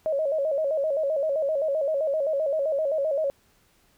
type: tone with vibrato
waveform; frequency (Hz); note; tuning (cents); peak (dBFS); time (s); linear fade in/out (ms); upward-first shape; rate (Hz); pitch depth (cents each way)
sine; 591; D5; +11; -22; 0.06-3.3; 0; square; 7.7; 110
effects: pink hiss -63 dBFS RMS until 3.97 s